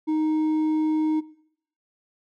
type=tone with hard clipping; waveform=sine; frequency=311.1 Hz; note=D#4; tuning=in tune; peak=-22 dBFS; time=0.07-1.21 s; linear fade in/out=20 ms; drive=4 dB; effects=noise-tail reverb RT60 0.7 s tail -20 dB re dry